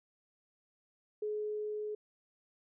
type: tone with level ramp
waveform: sine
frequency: 423.2 Hz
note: G#4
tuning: 33 cents sharp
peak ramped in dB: -33 to -36 dBFS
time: 1.22-1.95 s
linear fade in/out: 5 ms
effects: none